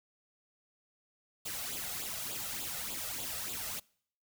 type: noise with flanger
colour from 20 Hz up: white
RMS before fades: -39 dBFS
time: 1.45-3.8 s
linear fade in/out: 10 ms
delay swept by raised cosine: 0.26 to 1.56 ms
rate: 3.4 Hz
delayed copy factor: +0.7
effects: noise-tail reverb RT60 0.6 s tail -25 dB re dry